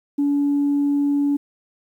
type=tone; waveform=sine; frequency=285.5 Hz; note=D4; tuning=49 cents flat; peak=-15 dBFS; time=0.18-1.37 s; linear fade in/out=10 ms; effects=tanh soft clip ceiling -13 dBFS + 9-bit